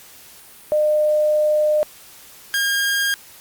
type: tone pair in turn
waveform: sine / sawtooth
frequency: 606 / 1617.8 Hz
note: D#5 / G#6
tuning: -46 / -46 cents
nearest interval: octave + perfect fourth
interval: 1700 cents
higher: second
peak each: -14 dBFS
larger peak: neither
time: 0.72-1.83 / 2.54-3.14 s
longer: first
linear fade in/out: 0 ms
effects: white hiss -44 dBFS RMS until 3.4 s + Opus 48 kbps